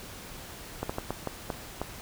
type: slowing click train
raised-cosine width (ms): 1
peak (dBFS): -16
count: 7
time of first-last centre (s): 0.83-1.816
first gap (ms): 65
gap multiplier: 1.37
effects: pink hiss -44 dBFS RMS until 2.01 s